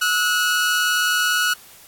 sawtooth tone pair together, 1301 / 1460.3 Hz, E6 / F#6, -23 / -23 cents, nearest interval major second, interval 200 cents, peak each -22 / -14 dBFS, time 0.01-1.54 s, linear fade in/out 10 ms, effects white hiss -46 dBFS RMS until 1.87 s + AAC 64 kbps

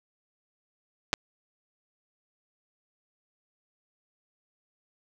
clicks, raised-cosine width 0.2 ms, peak -7 dBFS, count 2, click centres 1.131 / 1.138 s, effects none

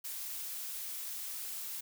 blue noise, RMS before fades -41 dBFS, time 0.04-1.81 s, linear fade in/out 10 ms, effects none

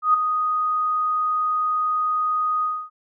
sine tone with ADSR envelope, 1244.5 Hz, D#6, in tune, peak -11 dBFS, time 0.02-2.9 s, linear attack 120 ms, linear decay 7 ms, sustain -8 dB, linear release 270 ms, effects none

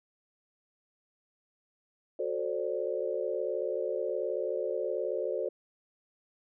sine chord, D dominant seventh, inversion first, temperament just, 367.1 / 440.5 / 528.6 / 587.3 Hz, F#4 / A4 / C5 / D5, -14 / +2 / +18 / 0 cents, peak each -36 / -35 / -34 / -36 dBFS, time 2.19-5.49 s, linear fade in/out 5 ms, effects none

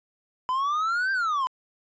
triangle exponential two-way sweep, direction up then down, 1002 to 1592 to 1002 Hz, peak -21 dBFS, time 0.49-1.47 s, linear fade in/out 0 ms, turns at 1.12 s, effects resampled to 16000 Hz

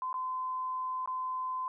sine tone with dropouts, 1026 Hz, C6, 34 cents flat, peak -32 dBFS, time 0.02-1.68 s, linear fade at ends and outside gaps 1 ms, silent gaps 0.129-0.141 / 1.059-1.075 s, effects none

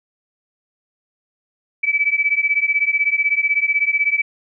sine beating tone pair, 2292 / 2308 Hz, D7 / D7, -43 / -31 cents, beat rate 16 Hz, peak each -18 / -18 dBFS, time 1.83-4.22 s, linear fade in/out 10 ms, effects none

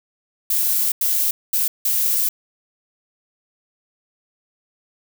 violet noise bursts at uneven times, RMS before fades -19 dBFS, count 4, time 0.5-0.92 / 1.01-1.31 / 1.53-1.68 / 1.85-2.29 s, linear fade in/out 5 ms, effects none

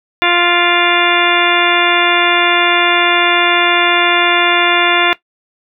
harmonic tone with a mistuned harmonic, 349.2 Hz, F4, in tune, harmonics 1 / 2 / 3 / 4 / 5 / 6 / 7 / 8 / 10, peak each -18 / -18 / -18 / -18 / -18 / -18 / -18 / -18 / -18 dBFS, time 0.22-5.13 s, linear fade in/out 0 ms, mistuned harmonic 7, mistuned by -31 cents, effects noise-tail reverb RT60 0.1 s tail -17 dB re dry

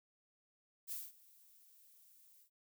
violet noise with ADSR envelope, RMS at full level -42 dBFS, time 0.87-2.5 s, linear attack 46 ms, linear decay 200 ms, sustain -23 dB, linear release 86 ms, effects none

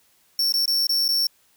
45% pulse tone with dropouts, 5450 Hz, F8, 43 cents flat, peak -19 dBFS, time 0.39-1.27 s, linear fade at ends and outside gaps 2 ms, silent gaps 0.523-0.539 / 0.657-0.678 / 0.87-0.893 / 1.081-1.088 s, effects white hiss -61 dBFS RMS until 1.56 s

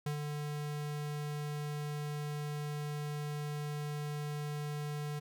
square tone with ADSR envelope, 148 Hz, D3, 14 cents sharp, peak -33 dBFS, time 0.06-5.2 s, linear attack 5 ms, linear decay 97 ms, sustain -4 dB, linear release 16 ms, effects none

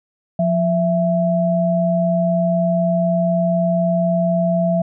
sine tone pair together, 175.87 / 664 Hz, F3 / E5, +12 / +12 cents, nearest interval octave + major seventh, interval 2300 cents, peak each -17 dBFS, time 0.39-4.82 s, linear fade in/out 5 ms, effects none

